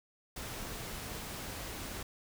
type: noise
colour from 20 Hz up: pink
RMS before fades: -42 dBFS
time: 0.36-2.03 s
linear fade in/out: 5 ms
effects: none